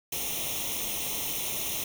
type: noise with comb filter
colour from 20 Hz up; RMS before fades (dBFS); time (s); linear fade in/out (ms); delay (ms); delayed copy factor
white; -32; 0.12-1.84; 5; 0.32; +0.8
effects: none